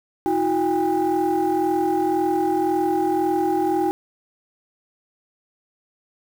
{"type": "tone cluster", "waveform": "sine", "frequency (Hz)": [322.1, 364, 806], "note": ["E4", "F#4", "G5"], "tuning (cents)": [-40, -28, 48], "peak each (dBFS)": -21, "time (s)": [0.26, 3.91], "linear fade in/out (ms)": 0, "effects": ["tanh soft clip ceiling -13 dBFS", "7-bit"]}